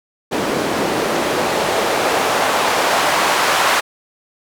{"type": "noise with band-pass filter sweep", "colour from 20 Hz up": "white", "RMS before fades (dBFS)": -17, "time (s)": [0.31, 3.81], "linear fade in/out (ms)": 20, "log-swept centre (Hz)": [330, 1000], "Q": 1, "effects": []}